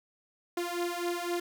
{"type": "beating tone pair", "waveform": "sawtooth", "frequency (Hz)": [346.5, 350.4], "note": ["F4", "F4"], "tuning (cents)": [-14, 6], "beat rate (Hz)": 3.9, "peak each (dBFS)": -30, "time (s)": [0.57, 1.4], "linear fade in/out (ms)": 5, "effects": []}